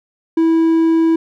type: tone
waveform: triangle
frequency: 326.8 Hz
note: E4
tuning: 15 cents flat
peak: -8 dBFS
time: 0.37-1.16 s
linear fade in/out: 5 ms
effects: none